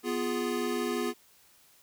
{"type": "chord", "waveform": "square", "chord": "F diminished", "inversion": "second", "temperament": "equal", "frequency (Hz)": [246.9, 349.2, 415.3], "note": ["Cb4", "F4", "Ab4"], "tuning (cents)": [0, 0, 0], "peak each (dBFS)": -34, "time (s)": [0.03, 1.14], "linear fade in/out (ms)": 50, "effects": ["white hiss -61 dBFS RMS until 1.82 s"]}